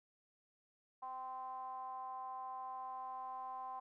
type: ring-modulated tone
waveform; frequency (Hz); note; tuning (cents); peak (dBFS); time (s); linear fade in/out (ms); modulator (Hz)
triangle; 129.6; C3; -16; -38; 1.02-3.8; 10; 907
effects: none